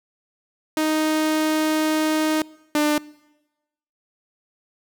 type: tone pair in turn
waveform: sawtooth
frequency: 311.1 / 298.9 Hz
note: D#4 / D4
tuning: 0 / +31 cents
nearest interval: minor second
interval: 69 cents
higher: first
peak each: -15 / -13 dBFS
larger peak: second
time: 0.77-2.42 / 2.75-2.98 s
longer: first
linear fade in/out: 2 ms
effects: noise-tail reverb RT60 1.0 s tail -23 dB re dry